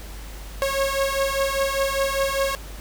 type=beating tone pair; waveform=sawtooth; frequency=544 / 549 Hz; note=C#5 / C#5; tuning=-33 / -17 cents; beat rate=5 Hz; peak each=-20 / -20 dBFS; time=0.62-2.55 s; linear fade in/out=0 ms; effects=added 50 Hz sine -35 dBFS peak until 2.8 s + pink hiss -42 dBFS RMS until 2.8 s